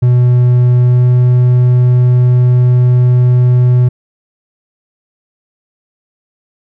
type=tone with pitch glide; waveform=triangle; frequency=123.47 to 124.26 Hz; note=B2 to B2; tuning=0 to +11 cents; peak=-3 dBFS; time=0.02-3.89 s; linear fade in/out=10 ms; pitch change=+11 cents; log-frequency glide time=0.8-1.07 s; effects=none